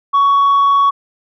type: tone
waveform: sine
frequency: 1119 Hz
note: C#6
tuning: 16 cents sharp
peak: -6 dBFS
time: 0.13-0.91 s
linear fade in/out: 20 ms
effects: tanh soft clip ceiling -7 dBFS